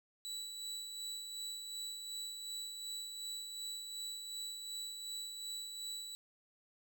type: tone with tremolo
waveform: 30% pulse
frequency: 3944 Hz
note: B7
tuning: 3 cents flat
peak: -38 dBFS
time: 0.25-6.15 s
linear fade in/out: 0 ms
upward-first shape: sine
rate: 2.7 Hz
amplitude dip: 40%
effects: none